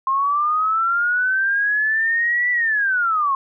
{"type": "linear two-way sweep", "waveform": "sine", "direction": "up then down", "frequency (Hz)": [1059, 1975.5, 1059], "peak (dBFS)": -16, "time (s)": [0.07, 3.35], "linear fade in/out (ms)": 2, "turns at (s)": 2.51, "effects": []}